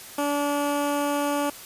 15% pulse tone with notch filter, 288.5 Hz, D4, 31 cents flat, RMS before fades -25 dBFS, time 0.18-1.5 s, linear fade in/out 5 ms, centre 4200 Hz, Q 1.1, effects white hiss -42 dBFS RMS until 1.65 s + resampled to 32000 Hz

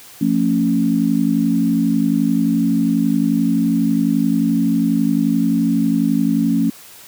sine chord, F augmented, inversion none, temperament equal with one note detuned, 174.61 / 225.4 / 277.2 Hz, F3 / A3 / C#4, 0 / +42 / 0 cents, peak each -20 / -17 / -17 dBFS, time 0.21-6.7 s, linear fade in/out 5 ms, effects white hiss -41 dBFS RMS until 7.07 s + high-pass 60 Hz 12 dB/octave

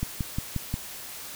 click train, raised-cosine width 5 ms, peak -15 dBFS, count 5, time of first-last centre 0.03-0.74 s, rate 5.63 Hz, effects white hiss -40 dBFS RMS until 1.35 s

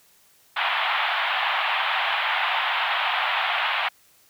pink band-pass noise, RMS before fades -24 dBFS, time 0.56-3.89 s, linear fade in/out 10 ms, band 720 to 3500 Hz, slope 48 dB/octave, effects white hiss -58 dBFS RMS until 4.29 s

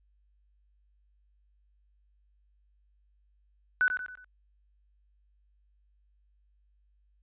sine tone with echo, 1495 Hz, F#6, 17 cents sharp, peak -21 dBFS, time 3.81-3.88 s, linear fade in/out 0 ms, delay 91 ms, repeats 4, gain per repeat -7 dB, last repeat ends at 4.244 s, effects added 50 Hz sine -64 dBFS peak until 7.22 s + resampled to 8000 Hz

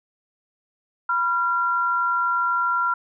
sine tone pair together, 984.5 / 1378 Hz, B5 / F6, -6 / -24 cents, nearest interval tritone, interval 582 cents, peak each -25 / -20 dBFS, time 1.09-2.94 s, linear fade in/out 5 ms, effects none

